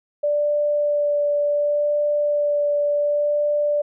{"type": "tone with vibrato", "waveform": "sine", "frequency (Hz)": 586, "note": "D5", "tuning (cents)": -4, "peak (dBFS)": -17, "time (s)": [0.23, 3.82], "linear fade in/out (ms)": 10, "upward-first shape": "sine", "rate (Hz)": 0.69, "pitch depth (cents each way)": 10, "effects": []}